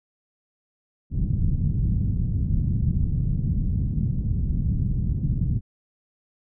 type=low-pass noise; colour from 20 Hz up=white; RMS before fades=-23 dBFS; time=1.1-5.61 s; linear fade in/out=50 ms; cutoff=160 Hz; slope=24 dB/octave; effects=none